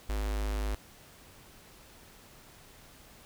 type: tone with notch filter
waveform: square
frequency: 51.91 Hz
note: G#1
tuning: in tune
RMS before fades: -32 dBFS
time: 0.09-0.75 s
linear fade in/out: 5 ms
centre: 130 Hz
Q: 0.72
effects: pink hiss -55 dBFS RMS until 3.25 s